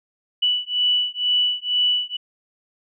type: beating tone pair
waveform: sine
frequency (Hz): 2960 / 2962.1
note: F#7 / F#7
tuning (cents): 0 / +1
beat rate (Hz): 2.1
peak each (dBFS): -21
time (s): 0.42-2.17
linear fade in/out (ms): 10
effects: none